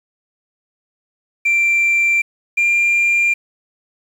sine tone pair in turn, 2357 / 2390 Hz, D7 / D7, +6 / +30 cents, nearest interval unison, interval 24 cents, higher second, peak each -10 dBFS, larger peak neither, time 1.45-2.22 / 2.57-3.34 s, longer neither, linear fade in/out 10 ms, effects tanh soft clip ceiling -10 dBFS + 7-bit

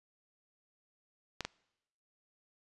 clicks, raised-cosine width 0.2 ms, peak -18 dBFS, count 2, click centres 1.407 / 1.45 s, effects noise-tail reverb RT60 0.9 s tail -24 dB re dry + resampled to 24000 Hz

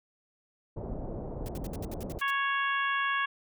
pink low-pass noise, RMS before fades -37 dBFS, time 0.76-2.19 s, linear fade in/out 10 ms, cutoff 710 Hz, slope 24 dB/octave
white noise bursts, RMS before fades -47 dBFS, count 10, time 1.46-2.304 s, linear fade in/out 0 ms, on 25 ms, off 66 ms
harmonic tone, 554 Hz, C#5, 1 cent flat, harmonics 2 / 3 / 4 / 5 / 6, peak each -30 / -30 / -38 / -37 / -41 dBFS, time 2.21-3.26 s, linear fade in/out 10 ms
effects none

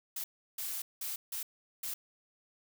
blue noise bursts at uneven times, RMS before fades -38 dBFS, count 5, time 0.16-0.24 / 0.58-0.82 / 1.01-1.16 / 1.32-1.43 / 1.83-1.94 s, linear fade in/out 5 ms, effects none

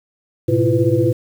sine tone cluster, 109.2 / 126.9 / 331.2 / 346.3 / 499.4 Hz, A2 / B2 / E4 / F4 / B4, -13 / +47 / +8 / -15 / +19 cents, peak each -19 dBFS, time 0.48-1.13 s, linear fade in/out 10 ms, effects 7-bit

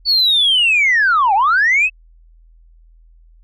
sine linear two-way sweep, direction down then up, 4519 to 751 to 2654 Hz, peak -9 dBFS, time 0.05-1.9 s, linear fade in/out 50 ms, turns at 1.34 s, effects tanh soft clip ceiling -7 dBFS + added 41 Hz sine -44 dBFS peak until 3.43 s

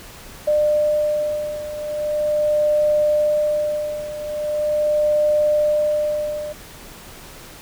sine beating tone pair, 600 / 600.41 Hz, D5 / D5, +37 / +38 cents, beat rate 0.41 Hz, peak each -18 / -22 dBFS, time 0.47-6.53 s, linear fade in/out 10 ms, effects pink hiss -40 dBFS RMS until 7.61 s

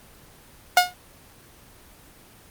sawtooth tone with exponential decay, 720 Hz, F#5, 47 cents flat, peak -5 dBFS, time 0.77-0.94 s, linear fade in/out 2 ms, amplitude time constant 36 ms, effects pink hiss -50 dBFS RMS until 2.5 s + Opus 24 kbps

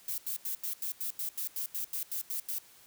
violet noise bursts, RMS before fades -35 dBFS, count 14, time 0.08-2.585 s, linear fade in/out 2 ms, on 100 ms, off 85 ms, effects white hiss -58 dBFS RMS until 2.86 s

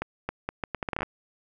accelerating click train, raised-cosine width 0.5 ms, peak -14 dBFS, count 13, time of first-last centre 0.02-1.03 s, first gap 270 ms, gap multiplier 0.74, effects none

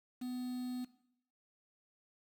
triangle tone with quantisation, 250 Hz, B3, 21 cents sharp, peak -36 dBFS, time 0.21-0.85 s, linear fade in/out 10 ms, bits 9, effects noise-tail reverb RT60 0.7 s tail -17 dB re dry

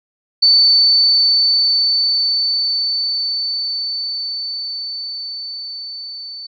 sine tone with level ramp, 4518 Hz, C#8, 32 cents sharp, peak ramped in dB -7 to -28 dBFS, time 0.42-6.47 s, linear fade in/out 10 ms, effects none

